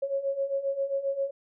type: beating tone pair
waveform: sine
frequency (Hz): 545 / 552.5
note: C#5 / C#5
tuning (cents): -29 / -6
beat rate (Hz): 7.5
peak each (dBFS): -32 / -28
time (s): 0.02-1.31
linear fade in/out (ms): 10
effects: none